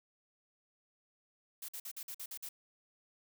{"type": "noise bursts", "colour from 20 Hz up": "blue", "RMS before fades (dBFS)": -44, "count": 8, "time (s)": [1.62, 2.49], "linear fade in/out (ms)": 5, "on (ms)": 65, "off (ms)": 50, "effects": []}